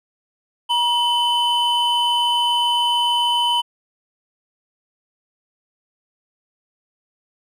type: tone pair together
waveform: triangle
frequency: 954 / 3029 Hz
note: A#5 / F#7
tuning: +40 / +40 cents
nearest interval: octave + minor sixth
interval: 2000 cents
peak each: -17 dBFS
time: 0.69-3.62 s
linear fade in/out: 20 ms
effects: none